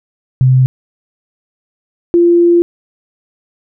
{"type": "tone pair in turn", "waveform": "sine", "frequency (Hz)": [129.4, 344.7], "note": ["C3", "F4"], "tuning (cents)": [-19, -23], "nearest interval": "octave + perfect fourth", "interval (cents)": 1696, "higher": "second", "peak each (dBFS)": -5, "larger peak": "neither", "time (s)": [[0.41, 0.66], [2.14, 2.62]], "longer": "second", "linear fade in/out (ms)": 0, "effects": []}